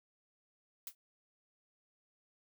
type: noise with exponential decay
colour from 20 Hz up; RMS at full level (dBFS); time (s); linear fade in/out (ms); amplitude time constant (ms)
blue; -39; 0.87-0.95; 2; 17
effects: none